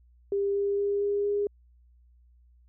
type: tone with pitch steps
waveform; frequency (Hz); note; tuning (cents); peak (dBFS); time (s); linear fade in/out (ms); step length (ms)
sine; 399.3 / 401.6 / 403.9 / 406.3 / 408.6; G4 / G4 / G#4 / G#4 / G#4; +32 / +42 / -48 / -38 / -28; -24; 0.32-1.47; 2; 230
effects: added 60 Hz sine -56 dBFS peak until 2.68 s